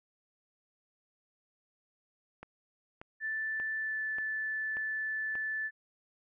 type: click train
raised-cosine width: 0.5 ms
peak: -30 dBFS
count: 6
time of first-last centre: 2.43-5.354 s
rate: 1.71 Hz
type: tone with pitch glide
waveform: sine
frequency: 1760 to 1748.9 Hz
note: A6 to A6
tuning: 0 to -11 cents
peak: -32 dBFS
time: 3.2-5.71 s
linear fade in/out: 50 ms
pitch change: -11 cents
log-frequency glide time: 3.78-3.98 s
effects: none